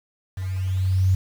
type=tone with level ramp; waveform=sine; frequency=93.9 Hz; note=F#2; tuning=26 cents sharp; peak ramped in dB=-26 to -14 dBFS; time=0.37-1.15 s; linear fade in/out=5 ms; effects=7-bit